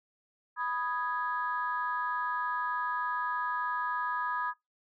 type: chord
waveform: sine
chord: G# minor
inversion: first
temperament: equal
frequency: 987.8 / 1244.5 / 1661.2 Hz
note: B5 / D#6 / G#6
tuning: 0 / 0 / 0 cents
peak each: -33 / -34 / -35 dBFS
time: 0.56-4.54 s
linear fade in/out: 50 ms
effects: noise-tail reverb RT60 0.2 s tail -24 dB re dry + tanh soft clip ceiling -20 dBFS